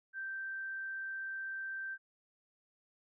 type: tone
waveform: sine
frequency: 1564 Hz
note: G6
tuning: 4 cents flat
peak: -38 dBFS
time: 0.13-1.98 s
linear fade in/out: 50 ms
effects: none